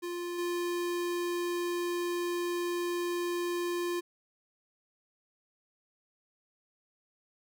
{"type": "tone with level steps", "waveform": "square", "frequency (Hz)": 349.5, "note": "F4", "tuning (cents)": 1, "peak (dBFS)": [-35, -31], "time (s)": [0.02, 4.01], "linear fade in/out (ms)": 20, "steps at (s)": 0.38, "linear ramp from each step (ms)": 10, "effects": []}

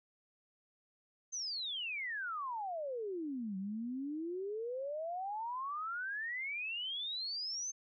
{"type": "exponential two-way sweep", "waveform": "sine", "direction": "down then up", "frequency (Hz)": [6360, 186.6, 6360], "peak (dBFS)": -37, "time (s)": [1.32, 7.72], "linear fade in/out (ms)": 20, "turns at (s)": 3.57, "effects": []}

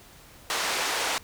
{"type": "band-pass noise", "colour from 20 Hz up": "pink", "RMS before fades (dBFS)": -28, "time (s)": [0.5, 1.18], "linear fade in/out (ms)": 0, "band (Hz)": [640, 7800], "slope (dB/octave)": 12, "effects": ["pink hiss -51 dBFS RMS until 1.23 s"]}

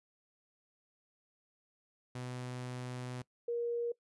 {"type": "tone pair in turn", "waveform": ["sawtooth", "sine"], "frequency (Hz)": [125.2, 472.7], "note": ["B2", "A#4"], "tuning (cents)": [24, 24], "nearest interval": "octave + major seventh", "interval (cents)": 2300, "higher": "second", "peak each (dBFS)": [-36, -32], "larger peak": "second", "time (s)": [[2.15, 3.22], [3.48, 3.92]], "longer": "first", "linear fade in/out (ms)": 5, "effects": ["noise-tail reverb RT60 0.1 s tail -21 dB re dry", "resampled to 24000 Hz"]}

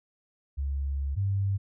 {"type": "tone pair in turn", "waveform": "sine", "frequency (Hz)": [69.3, 98.46], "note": ["C#2", "G2"], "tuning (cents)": [0, 8], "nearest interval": "tritone", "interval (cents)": 608, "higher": "second", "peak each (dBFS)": [-27, -24], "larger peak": "second", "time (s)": [[0.57, 1.16], [1.16, 1.58]], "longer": "first", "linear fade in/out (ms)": 20, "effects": []}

